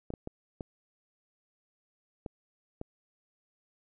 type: clicks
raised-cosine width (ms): 2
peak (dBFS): -24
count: 6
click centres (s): 0.104 / 0.138 / 0.274 / 0.608 / 2.262 / 2.814
effects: none